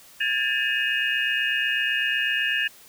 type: tone cluster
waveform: sine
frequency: 1643 / 1771 / 2533 / 2841 Hz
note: G#6 / A6 / D#7 / F7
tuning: -19 / +11 / +30 / +29 cents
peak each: -27 dBFS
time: 0.2-2.68 s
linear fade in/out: 10 ms
effects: white hiss -50 dBFS RMS until 2.88 s